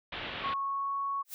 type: low-pass noise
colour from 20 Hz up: white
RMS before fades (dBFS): -39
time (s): 0.12-0.54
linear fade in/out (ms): 5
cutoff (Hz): 3600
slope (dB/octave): 48
type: tone with pitch glide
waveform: sine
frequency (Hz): 1101 to 1109.9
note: C#6 to C#6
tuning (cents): -12 to +2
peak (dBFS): -30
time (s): 0.43-1.23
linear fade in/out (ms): 20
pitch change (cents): +14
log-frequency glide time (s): 0.62-0.94
type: noise with exponential growth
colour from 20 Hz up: blue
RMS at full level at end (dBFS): -36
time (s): 1.25-1.34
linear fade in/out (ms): 0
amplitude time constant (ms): 19
effects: none